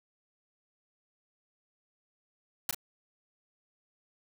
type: noise with echo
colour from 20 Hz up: white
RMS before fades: -30 dBFS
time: 2.69-2.71 s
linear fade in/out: 2 ms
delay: 36 ms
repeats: 1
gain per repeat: -7 dB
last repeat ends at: 2.746 s
effects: none